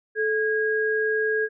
sine tone pair together, 435 / 1639 Hz, A4 / G#6, -20 / -23 cents, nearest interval octave + major seventh, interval 2297 cents, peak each -23 / -24 dBFS, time 0.15-1.49 s, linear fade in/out 50 ms, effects none

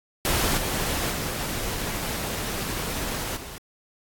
pink noise with level steps, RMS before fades -23 / -27 / -30 / -39 dBFS, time 0.25-3.58 s, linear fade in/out 0 ms, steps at 0.57 / 1.11 / 3.36 s, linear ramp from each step 10 ms, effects AAC 64 kbps

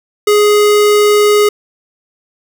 square tone, 416.6 Hz, G#4, 5 cents sharp, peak -7 dBFS, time 0.27-1.49 s, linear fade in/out 5 ms, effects none

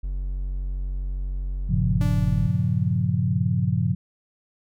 triangle tone, 46.25 Hz, F#1, in tune, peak -23 dBFS, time 0.03-2.48 s, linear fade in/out 10 ms
sine chord, G half-diminished seventh, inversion none, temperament equal with one note detuned, 98 / 116.54 / 138.59 / 176.34 Hz, G2 / Bb2 / Db3 / F3, 0 / 0 / 0 / +17 cents, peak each -25 dBFS, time 1.69-3.95 s, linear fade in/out 10 ms
sawtooth tone with exponential decay, 290.9 Hz, D4, 16 cents flat, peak -27 dBFS, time 2.01-3.26 s, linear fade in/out 2 ms, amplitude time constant 270 ms
effects none

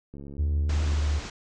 click train, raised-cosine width 3 ms, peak -29 dBFS, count 57, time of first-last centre 0.14-0.935 s, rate 70.4 Hz
sine tone with pitch glide, 76.1 to 73.76 Hz, D#2 to D2, -38 to +8 cents, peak -22 dBFS, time 0.38-1.2 s, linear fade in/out 20 ms, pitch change -54 cents, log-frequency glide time 0.79-1.07 s
pink low-pass noise, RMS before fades -38 dBFS, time 0.69-1.3 s, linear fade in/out 5 ms, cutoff 7300 Hz, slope 48 dB/octave
effects none

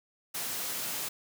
white high-pass noise, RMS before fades -35 dBFS, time 0.34-1.09 s, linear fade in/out 10 ms, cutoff 100 Hz, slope 96 dB/octave, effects none

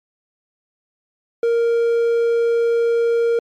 triangle tone, 466.1 Hz, A#4, in tune, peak -12 dBFS, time 1.43-3.39 s, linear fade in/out 2 ms, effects MP3 64 kbps

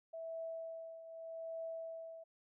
sine tone with tremolo, 655 Hz, E5, 11 cents flat, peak -40 dBFS, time 0.13-2.24 s, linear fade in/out 10 ms, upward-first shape triangle, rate 0.83 Hz, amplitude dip 70%, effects none

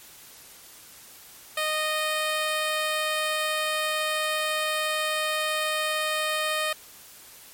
10% pulse tone, 618 Hz, D#5, 12 cents flat, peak -16 dBFS, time 1.57-6.73 s, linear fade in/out 5 ms, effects white hiss -48 dBFS RMS until 7.53 s + MP3 64 kbps

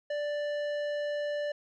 sine tone with tanh clipping, 587.3 Hz, D5, in tune, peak -32 dBFS, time 0.1-1.52 s, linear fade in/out 5 ms, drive 13 dB, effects none

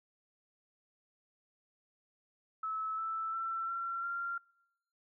sine tone with pitch steps, 1300 / 1320.4 / 1341.2 / 1362.3 / 1383.7 Hz, E6 / E6 / E6 / F6 / F6, -24 / +2 / +30 / -43 / -16 cents, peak -34 dBFS, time 2.63-4.38 s, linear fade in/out 5 ms, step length 350 ms, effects noise-tail reverb RT60 0.8 s tail -26 dB re dry

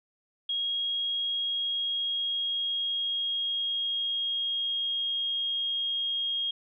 sine tone with pitch glide, 3280 to 3255 Hz, G#7 to G#7, -22 to -36 cents, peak -27 dBFS, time 0.49-6.51 s, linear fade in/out 5 ms, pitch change -14 cents, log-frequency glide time 1.25-5.16 s, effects none

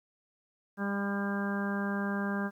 harmonic tone, 200 Hz, G3, 35 cents sharp, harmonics 1 / 2 / 3 / 4 / 5 / 6 / 7 / 8, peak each -31 / -40 / -42 / -44 / -43 / -43 / -45 / -38 dBFS, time 0.77-2.51 s, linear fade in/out 50 ms, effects 11-bit

